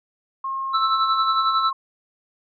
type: tone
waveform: sine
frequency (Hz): 1074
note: C6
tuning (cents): +45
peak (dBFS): -24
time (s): 0.44-1.73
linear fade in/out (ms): 5
type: tone with tremolo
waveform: square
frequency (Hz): 1318.5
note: E6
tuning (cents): 0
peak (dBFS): -17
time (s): 0.73-1.71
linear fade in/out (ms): 20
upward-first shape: sine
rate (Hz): 11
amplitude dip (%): 50
effects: resampled to 11025 Hz